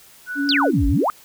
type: tone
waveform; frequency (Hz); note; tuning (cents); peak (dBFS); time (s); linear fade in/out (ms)
sine; 1480; F#6; 0; -25; 0.26-0.71; 50
type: tone with vibrato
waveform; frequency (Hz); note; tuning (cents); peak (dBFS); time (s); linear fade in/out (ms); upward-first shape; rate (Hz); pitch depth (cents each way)
sine; 282.4; C#4; +32; -19; 0.35-1.05; 50; sine; 11; 15
type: exponential two-way sweep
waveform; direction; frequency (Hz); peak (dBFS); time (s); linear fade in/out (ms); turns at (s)
sine; down then up; 5130 to 43.65 to 1319; -16; 0.49-1.1; 0; 0.87
effects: white hiss -48 dBFS RMS until 1.24 s